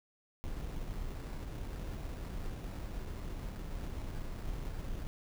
brown noise with sample-and-hold, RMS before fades -40 dBFS, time 0.44-5.07 s, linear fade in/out 0 ms, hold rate 3150 Hz, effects none

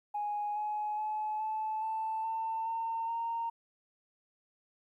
sine tone with pitch steps, 830.6 / 843.2 / 855.9 / 868.9 / 882 / 895.4 / 908.9 / 922.7 Hz, G#5 / G#5 / A5 / A5 / A5 / A5 / A#5 / A#5, 0 / +26 / -48 / -22 / +4 / +30 / -44 / -18 cents, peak -31 dBFS, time 0.14-3.5 s, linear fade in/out 10 ms, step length 420 ms, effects tanh soft clip ceiling -27 dBFS + 12-bit

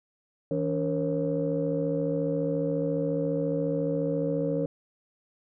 sine tone cluster, 162 / 284.9 / 467.6 / 542 Hz, E3 / C#4 / A#4 / C#5, -30 / +48 / +5 / -39 cents, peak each -30 dBFS, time 0.51-4.66 s, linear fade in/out 2 ms, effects tanh soft clip ceiling -16 dBFS

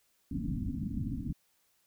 white low-pass noise, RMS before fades -35 dBFS, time 0.31-1.33 s, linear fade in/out 5 ms, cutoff 290 Hz, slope 96 dB/octave, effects white hiss -72 dBFS RMS until 1.86 s

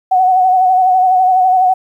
sine tone with vibrato, 743 Hz, F#5, 7 cents sharp, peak -7 dBFS, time 0.11-1.74 s, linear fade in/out 10 ms, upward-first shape sine, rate 12 Hz, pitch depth 39 cents each way, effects 8-bit

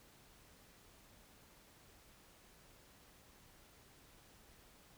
silence, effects pink hiss -64 dBFS RMS until 4.97 s

